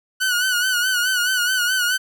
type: tone with vibrato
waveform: sawtooth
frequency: 1480 Hz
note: F#6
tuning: in tune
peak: -14 dBFS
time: 0.2-1.98 s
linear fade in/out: 20 ms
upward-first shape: sine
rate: 4.7 Hz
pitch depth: 65 cents each way
effects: none